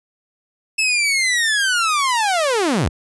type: linear sweep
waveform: sawtooth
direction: down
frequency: 2635 to 51.7 Hz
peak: -12 dBFS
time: 0.78-2.89 s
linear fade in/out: 10 ms
effects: resampled to 24000 Hz